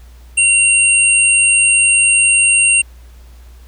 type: tone pair together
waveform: sine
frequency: 2755 / 8611 Hz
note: F7 / C9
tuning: -24 / +49 cents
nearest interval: octave + minor sixth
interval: 1973 cents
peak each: -11 dBFS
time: 0.37-2.82 s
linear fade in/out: 10 ms
effects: added 60 Hz sine -36 dBFS peak until 3.67 s + pink hiss -50 dBFS RMS until 3.67 s